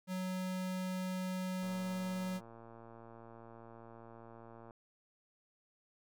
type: tone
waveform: square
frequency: 185.2 Hz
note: F#3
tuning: 2 cents sharp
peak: -37 dBFS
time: 0.07-2.41 s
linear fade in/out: 50 ms
type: click train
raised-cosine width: 1 ms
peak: -40 dBFS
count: 355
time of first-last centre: 1.63-4.708 s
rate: 115 Hz
effects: none